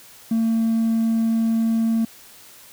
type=tone; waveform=triangle; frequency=225.9 Hz; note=A3; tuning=46 cents sharp; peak=-14 dBFS; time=0.31-2.05 s; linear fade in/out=5 ms; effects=tanh soft clip ceiling -12 dBFS + white hiss -46 dBFS RMS until 2.72 s